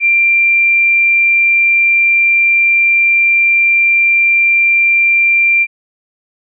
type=tone; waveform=sine; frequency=2370 Hz; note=D7; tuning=15 cents sharp; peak=-7 dBFS; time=0-5.67 s; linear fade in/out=50 ms; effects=none